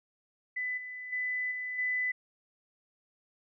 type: tone with level steps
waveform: sine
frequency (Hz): 2000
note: B6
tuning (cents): +21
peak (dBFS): -31 / -39 / -30 / -34 / -28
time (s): 0.56-2.12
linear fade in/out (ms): 10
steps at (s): 0.77 / 1.12 / 1.51 / 1.78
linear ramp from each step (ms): 10
effects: none